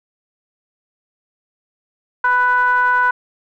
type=ring-modulated tone; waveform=triangle; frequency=246.9 Hz; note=B3; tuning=in tune; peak=-7 dBFS; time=2.24-3.11 s; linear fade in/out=5 ms; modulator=1240 Hz; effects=none